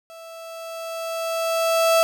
35% pulse tone with level ramp, 659 Hz, E5, 1 cent flat, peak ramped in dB -38 to -12 dBFS, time 0.1-2.03 s, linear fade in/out 0 ms, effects none

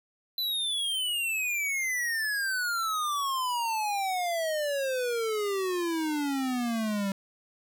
square exponential sweep, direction down, 4037 to 193.2 Hz, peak -28 dBFS, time 0.38-7.12 s, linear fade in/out 2 ms, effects none

